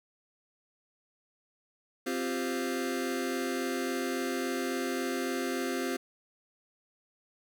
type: chord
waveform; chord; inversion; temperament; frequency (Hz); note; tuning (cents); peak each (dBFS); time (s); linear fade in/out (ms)
sawtooth; C suspended fourth; none; just; 261.6 / 348.8 / 392.4; C4 / F4 / G4; 0 / -2 / +2; -29 / -31 / -32; 2.06-5.97; 10
effects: 10-bit